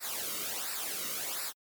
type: noise with flanger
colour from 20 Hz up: white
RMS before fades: -36 dBFS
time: 0-1.53 s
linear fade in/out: 50 ms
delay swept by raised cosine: 0.31 to 1.21 ms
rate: 1.4 Hz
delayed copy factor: -0.75
effects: MP3 96 kbps